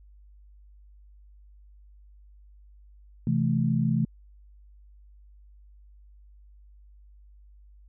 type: chord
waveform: sine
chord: A minor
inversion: first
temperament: equal with one note detuned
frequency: 130.81 / 164.81 / 217.9 Hz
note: C3 / E3 / A3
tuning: 0 / 0 / -17 cents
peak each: -26 dBFS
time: 3.27-4.05 s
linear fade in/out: 2 ms
effects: added 50 Hz sine -50 dBFS peak until 7.88 s